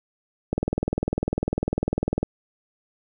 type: click train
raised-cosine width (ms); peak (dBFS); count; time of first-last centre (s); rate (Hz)
2; -9; 35; 0.53-2.23; 20
effects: none